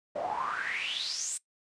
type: noise with band-pass filter sweep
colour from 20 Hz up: pink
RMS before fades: -34 dBFS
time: 0.15-1.38 s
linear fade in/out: 10 ms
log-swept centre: 570 to 8700 Hz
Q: 8.3
effects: noise-tail reverb RT60 0.1 s tail -18 dB re dry + resampled to 22050 Hz

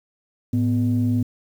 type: tone pair together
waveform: sine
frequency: 108.3 / 247.8 Hz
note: A2 / B3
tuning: -27 / +6 cents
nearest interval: octave + major second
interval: 1433 cents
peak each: -19 dBFS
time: 0.53-1.23 s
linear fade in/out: 5 ms
effects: tanh soft clip ceiling -12 dBFS + 8-bit

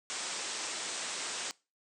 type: low-pass noise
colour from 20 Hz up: white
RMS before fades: -38 dBFS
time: 0.1-1.51 s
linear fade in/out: 0 ms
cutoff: 8700 Hz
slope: 96 dB/octave
effects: noise-tail reverb RT60 0.3 s tail -23 dB re dry + high-pass 300 Hz 12 dB/octave

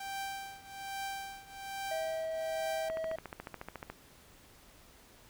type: tone with tremolo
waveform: sawtooth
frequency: 784 Hz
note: G5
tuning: in tune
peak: -32 dBFS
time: 0-2.89 s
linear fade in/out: 5 ms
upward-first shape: triangle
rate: 1.2 Hz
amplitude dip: 90%
type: tone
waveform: triangle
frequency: 644 Hz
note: E5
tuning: 41 cents flat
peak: -32 dBFS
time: 1.91-3.16 s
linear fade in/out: 5 ms
type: click train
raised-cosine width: 0.5 ms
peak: -26 dBFS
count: 15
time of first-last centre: 2.9-3.9 s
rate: 14 Hz
effects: pink hiss -59 dBFS RMS until 5.29 s

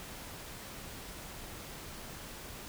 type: silence
effects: pink hiss -46 dBFS RMS until 2.68 s

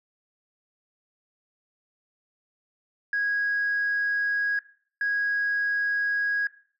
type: tone pair in turn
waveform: sine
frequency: 1650 / 1650 Hz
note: G#6 / G#6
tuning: -12 / -12 cents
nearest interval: unison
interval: 0 cents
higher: neither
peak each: -22 dBFS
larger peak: neither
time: 3.13-4.59 / 5.01-6.47 s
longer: neither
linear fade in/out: 2 ms
effects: noise-tail reverb RT60 0.5 s tail -18 dB re dry + tanh soft clip ceiling -19 dBFS

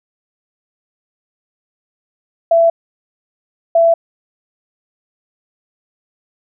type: tone pair in turn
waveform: sine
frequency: 668 / 668 Hz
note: E5 / E5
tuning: +23 / +23 cents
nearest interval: unison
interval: 0 cents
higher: neither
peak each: -7 dBFS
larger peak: neither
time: 2.51-2.7 / 3.75-3.94 s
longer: neither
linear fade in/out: 5 ms
effects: none

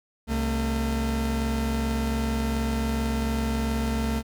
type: tone pair together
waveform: 40% pulse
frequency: 67.07 / 225.6 Hz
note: C2 / A3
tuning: +43 / +44 cents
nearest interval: octave + major sixth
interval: 2101 cents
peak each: -26 dBFS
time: 0.27-4.23 s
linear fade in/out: 50 ms
effects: none

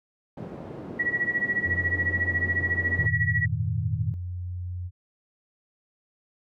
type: band-pass noise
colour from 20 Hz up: white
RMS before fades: -38 dBFS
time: 0.37-3.07 s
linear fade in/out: 5 ms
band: 110 to 360 Hz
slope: 12 dB/octave
type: tone with tremolo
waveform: sine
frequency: 1929 Hz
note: B6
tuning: 41 cents flat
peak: -20 dBFS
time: 0.99-3.46 s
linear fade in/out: 10 ms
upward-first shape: sine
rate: 14 Hz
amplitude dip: 85%
type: tone with pitch glide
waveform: sine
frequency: 89 to 89.52 Hz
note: F2 to F2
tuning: +33 to +43 cents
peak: -30 dBFS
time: 1.63-4.91 s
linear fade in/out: 50 ms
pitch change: +10 cents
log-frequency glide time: 3.75-3.9 s
type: chord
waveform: sine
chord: Ab suspended second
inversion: none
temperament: equal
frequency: 103.83 / 116.54 / 155.56 Hz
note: Ab2 / Bb2 / Eb3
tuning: 0 / 0 / 0 cents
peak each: -30 / -28 / -31 dBFS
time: 2.99-4.14 s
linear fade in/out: 0 ms
effects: none

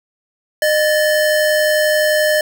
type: tone pair together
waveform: square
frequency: 610.8 / 1741 Hz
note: D#5 / A6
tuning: -32 / -19 cents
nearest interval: octave + tritone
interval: 1813 cents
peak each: -14 / -19 dBFS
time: 0.62-2.41 s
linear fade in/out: 2 ms
effects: none

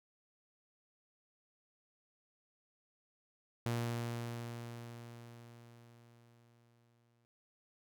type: tone with exponential decay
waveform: sawtooth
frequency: 118 Hz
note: A#2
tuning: 22 cents sharp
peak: -29 dBFS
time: 3.66-7.25 s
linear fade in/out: 0 ms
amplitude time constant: 780 ms
effects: none

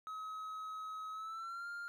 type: tone with pitch glide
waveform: triangle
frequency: 1277 to 1400.6 Hz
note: D#6 to F6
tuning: +45 to +5 cents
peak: -40 dBFS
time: 0.07-1.88 s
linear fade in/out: 0 ms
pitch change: +160 cents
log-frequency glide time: 1.12-1.68 s
effects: none

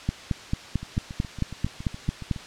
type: two click trains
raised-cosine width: 5 ms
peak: -23 / -11 dBFS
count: 12 / 11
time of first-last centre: 0.83-2.362 / 0.09-2.312 s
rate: 7.18 / 4.5 Hz
effects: white hiss -42 dBFS RMS until 2.46 s + low-pass 5000 Hz 12 dB/octave

